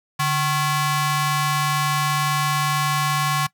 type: ring-modulated tone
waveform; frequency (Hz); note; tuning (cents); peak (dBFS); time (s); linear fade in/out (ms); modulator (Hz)
sawtooth; 617; D#5; -15; -12; 0.19-3.47; 10; 471
effects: noise-tail reverb RT60 0.1 s tail -20 dB re dry